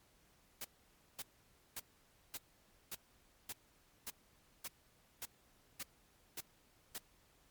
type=noise bursts; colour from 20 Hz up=white; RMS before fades=-44 dBFS; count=12; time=0.61-6.982 s; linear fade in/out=5 ms; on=36 ms; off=540 ms; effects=pink hiss -70 dBFS RMS until 7.5 s + MP3 96 kbps